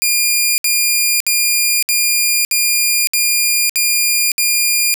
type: tone bursts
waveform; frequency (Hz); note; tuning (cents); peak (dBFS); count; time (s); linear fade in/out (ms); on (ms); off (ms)
10% pulse; 2412; D7; +46; -3; 8; 0.02-4.941; 0; 560; 63
effects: none